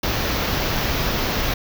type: band-stop noise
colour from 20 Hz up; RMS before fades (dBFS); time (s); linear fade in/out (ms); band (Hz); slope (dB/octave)
pink; -22; 0.03-1.54; 5; 6100 to 13000; 48
effects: none